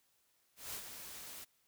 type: noise with ADSR envelope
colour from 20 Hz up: white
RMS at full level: -42 dBFS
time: 0.56-1.45 s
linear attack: 180 ms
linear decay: 69 ms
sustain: -7 dB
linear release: 18 ms
effects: white hiss -75 dBFS RMS until 1.67 s